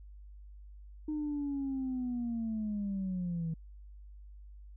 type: linear sweep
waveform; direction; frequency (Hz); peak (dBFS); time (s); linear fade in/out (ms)
sine; down; 307.4 to 160; -31; 1.08-3.54; 5
effects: tanh soft clip ceiling -29 dBFS + added 50 Hz sine -48 dBFS peak until 4.76 s